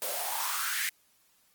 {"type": "noise with high-pass filter sweep", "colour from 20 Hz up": "white", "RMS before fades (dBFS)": -32, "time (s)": [0.02, 0.89], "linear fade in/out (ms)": 0, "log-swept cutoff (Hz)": [510, 2000], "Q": 4.9, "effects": ["white hiss -67 dBFS RMS until 1.54 s", "Opus 24 kbps"]}